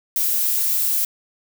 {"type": "noise", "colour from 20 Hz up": "violet", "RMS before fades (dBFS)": -20, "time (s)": [0.16, 1.05], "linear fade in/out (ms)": 2, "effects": []}